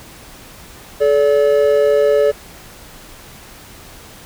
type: tone pair together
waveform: triangle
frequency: 431.1 / 575 Hz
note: A4 / D5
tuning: -35 / -37 cents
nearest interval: perfect fourth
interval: 498 cents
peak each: -11 dBFS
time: 1-2.32 s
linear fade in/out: 20 ms
effects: pink hiss -39 dBFS RMS until 4.25 s